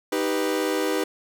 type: chord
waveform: 40% pulse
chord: Eb augmented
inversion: none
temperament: equal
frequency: 311.1 / 392 / 493.9 Hz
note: Eb4 / G4 / B4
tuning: 0 / 0 / 0 cents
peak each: -26 dBFS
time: 0.12-1.04 s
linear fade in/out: 5 ms
effects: none